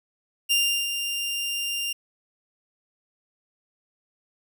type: tone with ADSR envelope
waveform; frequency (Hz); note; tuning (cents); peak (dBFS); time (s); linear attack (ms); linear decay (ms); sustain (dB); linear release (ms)
sawtooth; 2794; F7; 0; -15; 0.49-1.93; 24; 360; -8; 8
effects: none